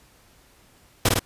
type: noise with echo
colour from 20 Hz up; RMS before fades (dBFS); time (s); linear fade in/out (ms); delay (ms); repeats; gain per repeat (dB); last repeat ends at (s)
pink; -18; 1.05-1.09; 5; 52; 2; -2; 1.194
effects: pink hiss -56 dBFS RMS until 1.25 s + resampled to 32000 Hz